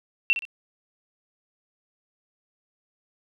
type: tone with echo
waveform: sine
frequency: 2707 Hz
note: E7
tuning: 45 cents sharp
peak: -16 dBFS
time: 0.3-0.33 s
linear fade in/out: 0 ms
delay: 61 ms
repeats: 2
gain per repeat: -9 dB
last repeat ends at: 0.452 s
effects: none